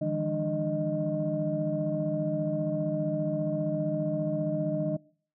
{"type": "tone cluster", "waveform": "sine", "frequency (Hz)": [152.9, 167.9, 204, 299.5, 619], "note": ["D#3", "E3", "G#3", "D4", "D#5"], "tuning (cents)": [-30, 32, -31, 34, -9], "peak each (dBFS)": [-32, -34, -36, -32, -30], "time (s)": [0.01, 4.97], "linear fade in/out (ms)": 10, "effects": ["noise-tail reverb RT60 0.5 s tail -24 dB re dry", "tanh soft clip ceiling -17 dBFS"]}